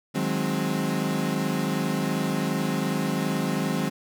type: chord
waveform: 35% pulse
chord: Ab dominant seventh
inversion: second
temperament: equal with one note detuned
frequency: 155.56 / 185 / 207.7 / 263.4 Hz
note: Eb3 / Gb3 / Ab3 / C4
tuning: 0 / 0 / 0 / +12 cents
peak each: -28 dBFS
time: 0.14-3.9 s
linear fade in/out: 20 ms
effects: none